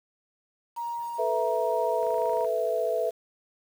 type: tone with tremolo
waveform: sine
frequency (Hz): 941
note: A#5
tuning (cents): +16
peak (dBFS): -29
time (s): 0.76-2.46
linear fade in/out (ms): 20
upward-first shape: triangle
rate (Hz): 2.1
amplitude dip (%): 25
type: chord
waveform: sine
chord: A suspended second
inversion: none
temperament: just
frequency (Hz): 440 / 495 / 660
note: A4 / B4 / E5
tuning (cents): 0 / +4 / +2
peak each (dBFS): -30 / -29 / -27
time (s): 1.18-3.11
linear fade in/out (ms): 20
type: click train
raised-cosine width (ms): 0.5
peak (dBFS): -32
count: 12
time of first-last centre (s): 2.03-2.447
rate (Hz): 26.4
effects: 8-bit